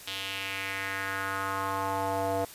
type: tone with band-pass filter sweep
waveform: square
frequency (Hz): 97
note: G2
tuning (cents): -18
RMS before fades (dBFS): -32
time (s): 0.07-2.45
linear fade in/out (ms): 5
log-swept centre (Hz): 3400 to 630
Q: 2.8
effects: white hiss -47 dBFS RMS until 2.54 s + resampled to 32000 Hz